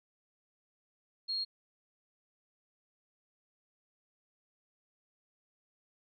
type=tone; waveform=sine; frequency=4266 Hz; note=C8; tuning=33 cents sharp; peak=-32 dBFS; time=1.28-1.45 s; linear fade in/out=20 ms; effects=none